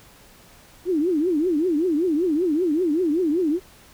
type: tone with vibrato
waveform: sine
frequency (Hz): 329.6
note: E4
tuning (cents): 0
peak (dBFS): -18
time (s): 0.85-3.6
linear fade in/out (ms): 50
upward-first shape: triangle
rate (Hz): 5.2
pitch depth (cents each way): 270
effects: pink hiss -50 dBFS RMS until 3.93 s